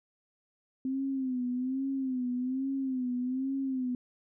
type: tone with vibrato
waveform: sine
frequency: 259 Hz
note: C4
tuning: 17 cents flat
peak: -29 dBFS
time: 0.85-3.95 s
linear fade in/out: 2 ms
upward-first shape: sine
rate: 1.2 Hz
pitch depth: 83 cents each way
effects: none